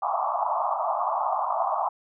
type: band-pass noise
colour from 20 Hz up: pink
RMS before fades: -26 dBFS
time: 0.02-1.89 s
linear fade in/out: 10 ms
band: 640 to 1200 Hz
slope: 96 dB/octave
effects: none